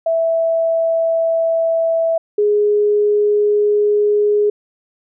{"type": "tone pair in turn", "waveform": "sine", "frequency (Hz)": [658, 415.8], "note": ["E5", "G#4"], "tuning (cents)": [-3, 2], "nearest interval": "minor sixth", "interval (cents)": 795, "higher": "first", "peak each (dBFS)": [-13, -11], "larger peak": "second", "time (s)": [[0.06, 2.18], [2.38, 4.5]], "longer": "neither", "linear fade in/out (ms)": 5, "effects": []}